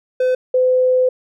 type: tone pair in turn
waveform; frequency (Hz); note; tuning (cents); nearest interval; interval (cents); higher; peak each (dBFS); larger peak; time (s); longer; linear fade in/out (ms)
triangle / sine; 509 / 509; C5 / C5; -48 / -48; unison; 0; neither; -11; neither; 0.2-0.35 / 0.54-1.09; second; 5
effects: none